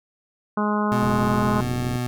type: harmonic tone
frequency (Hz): 209.4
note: G#3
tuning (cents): +15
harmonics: 1 / 2 / 3 / 4 / 5 / 6 / 7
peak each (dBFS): -22 / -29 / -31 / -30 / -27 / -30 / -34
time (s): 0.57-1.61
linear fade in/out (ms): 5
type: tone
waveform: 25% pulse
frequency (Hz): 123.47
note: B2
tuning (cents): 0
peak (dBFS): -20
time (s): 0.92-2.07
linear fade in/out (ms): 0
type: click train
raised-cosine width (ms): 3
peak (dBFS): -18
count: 43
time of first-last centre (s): 1.03-1.957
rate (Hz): 45.3
effects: none